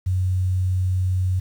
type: tone with quantisation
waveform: sine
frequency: 92.5 Hz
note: F#2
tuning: in tune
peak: -18 dBFS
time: 0.06-1.4 s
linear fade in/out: 10 ms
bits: 8
effects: none